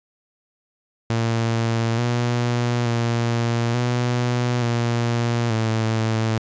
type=tone with pitch steps; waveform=sawtooth; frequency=114.7 / 120.5 / 117.3 / 122.2 / 118.1 / 111.7 Hz; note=A#2 / B2 / A#2 / B2 / A#2 / A2; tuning=-28 / -42 / +11 / -18 / +23 / +27 cents; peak=-15 dBFS; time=1.1-6.38 s; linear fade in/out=0 ms; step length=880 ms; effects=resampled to 16000 Hz + 9-bit